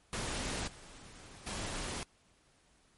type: noise with level steps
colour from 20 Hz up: pink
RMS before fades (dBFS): -37 / -53 / -39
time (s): 0.13-2.03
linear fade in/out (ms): 0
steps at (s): 0.67 / 1.46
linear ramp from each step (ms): 10
effects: pink hiss -68 dBFS RMS until 2.97 s + MP3 48 kbps